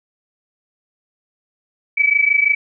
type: tone pair together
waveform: sine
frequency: 2278 / 2304 Hz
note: C#7 / D7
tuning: +47 / -34 cents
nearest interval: unison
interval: 19 cents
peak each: -15 / -15 dBFS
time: 1.97-2.55 s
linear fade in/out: 10 ms
effects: none